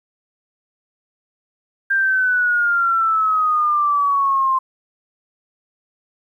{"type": "exponential sweep", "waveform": "sine", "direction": "down", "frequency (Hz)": [1595, 1046.5], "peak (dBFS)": -14, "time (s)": [1.9, 4.59], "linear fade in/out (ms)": 10, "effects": ["9-bit"]}